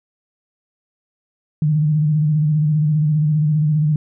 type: tone with vibrato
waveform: sine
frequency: 152.2 Hz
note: D#3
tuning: 38 cents flat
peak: -13 dBFS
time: 1.62-3.96 s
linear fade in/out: 2 ms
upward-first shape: square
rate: 15 Hz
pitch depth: 45 cents each way
effects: none